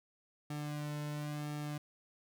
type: tone with flanger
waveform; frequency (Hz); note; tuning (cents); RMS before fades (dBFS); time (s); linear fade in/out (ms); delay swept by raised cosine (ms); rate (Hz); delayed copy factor
sawtooth; 148.4; D3; +18; -40; 0.5-1.78; 5; 2 to 2.54; 0.96; -0.9
effects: none